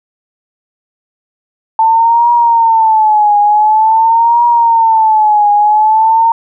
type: tone with vibrato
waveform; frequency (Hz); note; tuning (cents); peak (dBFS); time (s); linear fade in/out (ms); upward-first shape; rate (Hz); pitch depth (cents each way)
sine; 886; A5; +12; -5; 1.79-6.32; 2; triangle; 0.47; 130
effects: none